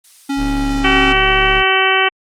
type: noise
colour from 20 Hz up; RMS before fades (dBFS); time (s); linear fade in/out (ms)
violet; -32; 0.04-0.81; 5
type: tone with pitch glide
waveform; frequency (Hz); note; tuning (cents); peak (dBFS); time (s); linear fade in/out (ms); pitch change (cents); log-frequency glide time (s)
square; 277.2 to 272.8; C#4 to C#4; 0 to -28; -17; 0.29-1.13; 10; -28; 0.46-0.98
type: tone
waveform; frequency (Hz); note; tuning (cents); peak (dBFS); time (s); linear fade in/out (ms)
square; 36; D1; -34; -20; 0.36-1.64; 50
type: harmonic tone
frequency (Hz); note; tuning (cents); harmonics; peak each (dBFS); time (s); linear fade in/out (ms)
381.1; G4; -49; 1 / 2 / 3 / 4 / 5 / 6 / 7 / 8; -19 / -19 / -19 / -19 / -19 / -19 / -19 / -19; 0.84-2.09; 10
effects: low-pass 7000 Hz 12 dB/octave + Opus 32 kbps